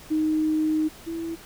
sine tone pair in turn, 311.1 / 330.3 Hz, D#4 / E4, 0 / +4 cents, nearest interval minor second, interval 104 cents, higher second, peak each -20 / -28 dBFS, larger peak first, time 0.1-0.89 / 1.06-1.36 s, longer first, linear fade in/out 20 ms, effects pink hiss -46 dBFS RMS until 1.45 s

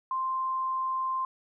sine tone, 1046.5 Hz, C6, in tune, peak -27 dBFS, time 0.11-1.25 s, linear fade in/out 2 ms, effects none

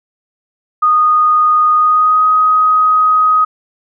sine tone with pitch glide, 1235 to 1256.6 Hz, D#6 to D#6, -13 to +17 cents, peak -7 dBFS, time 0.82-3.45 s, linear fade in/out 10 ms, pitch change +30 cents, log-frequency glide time 1.77-2.25 s, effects none

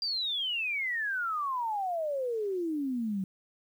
sine exponential sweep, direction down, 4805 to 185 Hz, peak -29 dBFS, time 0.02-3.24 s, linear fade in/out 2 ms, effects 10-bit

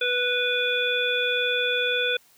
harmonic tone, 492.9 Hz, B4, 3 cents flat, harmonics 1 / 3 / 5 / 7, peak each -27 / -27 / -27 / -27 dBFS, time 0.01-2.17 s, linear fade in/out 5 ms, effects white hiss -58 dBFS RMS until 2.37 s + high-pass 60 Hz 12 dB/octave

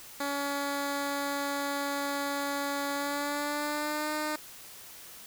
10% pulse tone with pitch glide, 282.4 to 304.4 Hz, C#4 to D#4, +32 to -38 cents, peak -22 dBFS, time 0.2-4.36 s, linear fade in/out 5 ms, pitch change +130 cents, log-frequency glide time 2.94-4.12 s, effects white hiss -48 dBFS RMS until 5.26 s

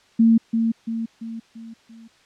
sine tone with echo, 227.2 Hz, A#3, 44 cents flat, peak -11 dBFS, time 0.19-0.38 s, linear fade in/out 10 ms, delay 340 ms, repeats 5, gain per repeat -6 dB, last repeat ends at 2.08 s, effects white hiss -56 dBFS RMS until 2.25 s + low-pass 5000 Hz 12 dB/octave

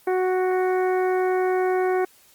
harmonic tone, 369.9 Hz, F#4, in tune, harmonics 1 / 2 / 3 / 4 / 5 / 6, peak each -20 / -26 / -34 / -34 / -37 / -39 dBFS, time 0.07-2.05 s, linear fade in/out 5 ms, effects white hiss -55 dBFS RMS until 2.34 s + Opus 32 kbps

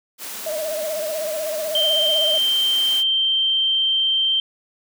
white high-pass noise, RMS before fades -32 dBFS, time 0.18-3.04 s, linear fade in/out 50 ms, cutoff 170 Hz, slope 96 dB/octave
sine tone with vibrato, 622.3 Hz, D#5, in tune, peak -23 dBFS, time 0.46-2.38 s, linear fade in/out 5 ms, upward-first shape sine, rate 16 Hz, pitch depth 73 cents each way
sine tone, 3136 Hz, G7, in tune, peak -16 dBFS, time 1.75-4.4 s, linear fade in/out 2 ms
effects none

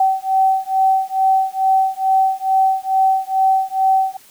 sine beating tone pair, 765 / 767.3 Hz, G5 / G5, -42 / -37 cents, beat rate 2.3 Hz, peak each -16 dBFS, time 0-4.17 s, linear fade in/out 5 ms, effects white hiss -47 dBFS RMS until 4.3 s

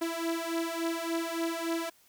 sawtooth beating tone pair, 330 / 333.5 Hz, E4 / E4, +2 / +20 cents, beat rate 3.5 Hz, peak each -30 / -29 dBFS, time 0.01-1.9 s, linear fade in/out 10 ms, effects white hiss -63 dBFS RMS until 2.08 s

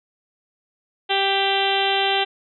harmonic tone with a mistuned harmonic, 392 Hz, G4, in tune, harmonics 1 / 2 / 3 / 4 / 5 / 6 / 7 / 8 / 9 / 10, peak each -25 / -22 / -34 / -29 / -30 / -32 / -27 / -25 / -28 / -32 dBFS, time 1.09-2.25 s, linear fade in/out 20 ms, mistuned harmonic 5, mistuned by +18 cents, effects none

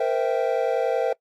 triangle chord, C dominant seventh, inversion third, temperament equal with one note detuned, 466.2 / 516.9 / 659.3 / 784 Hz, Bb4 / C5 / E5 / G5, 0 / -21 / 0 / 0 cents, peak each -23 / -23 / -24 / -27 dBFS, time 0-1.13 s, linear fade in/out 5 ms, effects noise-tail reverb RT60 0.1 s tail -23 dB re dry + Opus 48 kbps

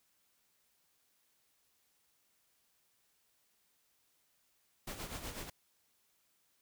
pink noise with tremolo, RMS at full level -42 dBFS, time 4.87-5.5 s, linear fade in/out 5 ms, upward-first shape sine, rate 8.1 Hz, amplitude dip 60%, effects white hiss -75 dBFS RMS until 6.61 s

